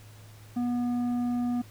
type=tone with tanh clipping; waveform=sine; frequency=243 Hz; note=B3; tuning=28 cents flat; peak=-27 dBFS; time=0.56-1.62 s; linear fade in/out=10 ms; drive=8 dB; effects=added 106 Hz sine -48 dBFS peak until 1.7 s + pink hiss -55 dBFS RMS until 1.7 s